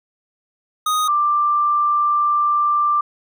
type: tone pair in turn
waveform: square / sine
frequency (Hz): 1244.5 / 1181.8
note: D#6 / D6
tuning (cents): 0 / +10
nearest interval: minor second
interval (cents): 90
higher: first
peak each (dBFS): -17 / -14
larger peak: second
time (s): 0.86-1.08 / 1.08-3.01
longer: second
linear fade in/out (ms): 5
effects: none